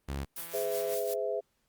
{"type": "tone", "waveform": "sawtooth", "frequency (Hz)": 69.3, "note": "C#2", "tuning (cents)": 0, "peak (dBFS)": -29, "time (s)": [0.08, 0.25], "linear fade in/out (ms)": 10}
{"type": "noise with tremolo", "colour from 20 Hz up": "blue", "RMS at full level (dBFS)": -38, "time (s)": [0.36, 1.14], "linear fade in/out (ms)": 5, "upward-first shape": "sine", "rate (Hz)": 5.5, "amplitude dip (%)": 65}
{"type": "click train", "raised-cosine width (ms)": 0.3, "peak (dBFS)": -33, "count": 96, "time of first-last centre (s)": [0.38, 0.945], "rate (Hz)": 168}
{"type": "chord", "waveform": "sine", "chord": "Ab augmented", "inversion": "none", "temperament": "equal with one note detuned", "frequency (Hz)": [415.3, 511.9, 659.3], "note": ["Ab4", "C5", "E5"], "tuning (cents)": [0, -38, 0], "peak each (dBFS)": -34, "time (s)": [0.53, 1.41], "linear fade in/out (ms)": 20}
{"effects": ["pink hiss -75 dBFS RMS until 1.68 s", "Opus 32 kbps"]}